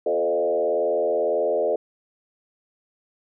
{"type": "tone with frequency modulation", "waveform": "sine", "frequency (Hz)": 523.3, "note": "C5", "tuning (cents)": 0, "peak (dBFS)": -19, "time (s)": [0.06, 1.76], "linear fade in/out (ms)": 5, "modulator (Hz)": 81.8, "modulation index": 1.6, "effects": []}